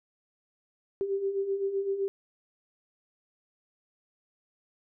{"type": "beating tone pair", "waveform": "sine", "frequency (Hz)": [386.9, 394.7], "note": ["G4", "G4"], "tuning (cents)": [-23, 12], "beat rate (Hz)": 7.8, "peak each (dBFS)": [-35, -28], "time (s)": [1.01, 2.08], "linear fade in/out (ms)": 0, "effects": []}